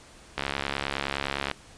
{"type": "click train", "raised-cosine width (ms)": 0.3, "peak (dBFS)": -11, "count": 80, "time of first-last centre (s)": [0.38, 1.513], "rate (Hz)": 69.7, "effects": ["pink hiss -51 dBFS RMS until 1.77 s", "resampled to 22050 Hz"]}